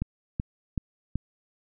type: click train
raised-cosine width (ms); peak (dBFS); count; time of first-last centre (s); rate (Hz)
5; -15; 4; 0.02-1.156; 2.64
effects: none